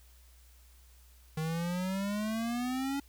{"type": "exponential sweep", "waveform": "square", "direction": "up", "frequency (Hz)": [155.56, 282.5], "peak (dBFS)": -32, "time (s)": [1.37, 3], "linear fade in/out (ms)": 5, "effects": ["added 61 Hz sine -56 dBFS peak until 3.08 s", "white hiss -64 dBFS RMS until 3.08 s"]}